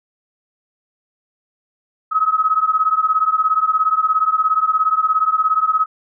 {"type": "beating tone pair", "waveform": "sine", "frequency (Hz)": [1270, 1287], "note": ["D#6", "E6"], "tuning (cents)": [35, -42], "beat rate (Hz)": 17, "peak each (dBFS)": [-16, -17], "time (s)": [2.11, 5.86], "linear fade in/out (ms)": 20, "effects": []}